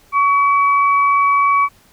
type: tone pair together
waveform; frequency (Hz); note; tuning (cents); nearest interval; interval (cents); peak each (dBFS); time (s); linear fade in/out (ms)
sine; 1125.8 / 2291; C#6 / D7; +26 / -44; octave; 1230; -11 / -20; 0.12-1.69; 50
effects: pink hiss -51 dBFS RMS until 1.92 s